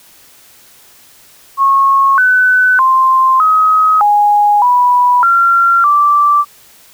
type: tone with pitch steps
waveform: sine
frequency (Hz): 1093 / 1504 / 1048 / 1267 / 827 / 983 / 1374 / 1169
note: C#6 / F#6 / C6 / D#6 / G#5 / B5 / F6 / D6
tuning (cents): -25 / +28 / +2 / +31 / -8 / -8 / -29 / -8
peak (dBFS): -6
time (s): 1.57-6.45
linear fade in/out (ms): 50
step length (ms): 610
effects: white hiss -43 dBFS RMS until 6.93 s